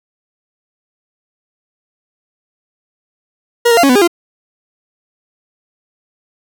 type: tone with pitch steps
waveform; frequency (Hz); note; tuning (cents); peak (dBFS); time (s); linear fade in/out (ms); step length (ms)
40% pulse; 475.3 / 464.6 / 692 / 276.6 / 250 / 406.7 / 344.8; A#4 / A#4 / F5 / C#4 / B3 / G#4 / F4; +34 / -6 / -16 / -4 / +21 / -36 / -22; -6; 3.65-4.077; 10; 61
effects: none